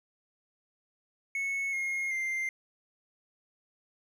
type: tone with pitch steps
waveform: triangle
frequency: 2201 / 2147 / 2094 Hz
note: C#7 / C7 / C7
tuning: -13 / +44 / +1 cents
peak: -28 dBFS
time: 1.35-2.49 s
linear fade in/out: 2 ms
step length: 380 ms
effects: none